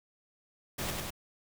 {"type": "noise with echo", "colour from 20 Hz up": "pink", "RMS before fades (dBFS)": -35, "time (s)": [0.78, 0.91], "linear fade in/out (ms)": 10, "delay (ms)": 98, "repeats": 2, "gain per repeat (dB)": -2, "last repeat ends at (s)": 1.106, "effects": []}